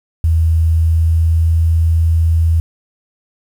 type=tone with pitch glide; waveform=sine; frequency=81.3 to 82.05 Hz; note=E2 to E2; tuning=-23 to -8 cents; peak=-9 dBFS; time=0.24-2.6 s; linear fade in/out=0 ms; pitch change=+15 cents; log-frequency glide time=0.63-1.58 s; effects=7-bit